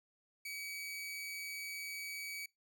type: tone with amplitude modulation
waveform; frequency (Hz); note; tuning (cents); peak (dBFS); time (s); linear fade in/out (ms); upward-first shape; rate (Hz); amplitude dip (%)
sawtooth; 2275; C#7; +44; -37; 0.45-2.46; 5; sine; 177; 35
effects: noise-tail reverb RT60 0.2 s tail -24 dB re dry